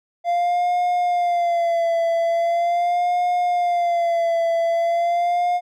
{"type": "tone with vibrato", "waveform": "triangle", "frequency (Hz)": 691, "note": "F5", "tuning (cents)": -19, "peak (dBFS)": -15, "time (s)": [0.24, 5.61], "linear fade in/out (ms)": 50, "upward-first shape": "sine", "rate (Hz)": 0.41, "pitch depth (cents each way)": 55, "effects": []}